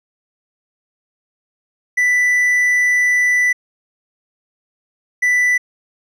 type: tone bursts at uneven times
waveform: triangle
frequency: 1980 Hz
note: B6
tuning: 4 cents sharp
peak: -10 dBFS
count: 2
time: 1.97-3.53 / 5.22-5.58 s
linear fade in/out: 10 ms
effects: resampled to 32000 Hz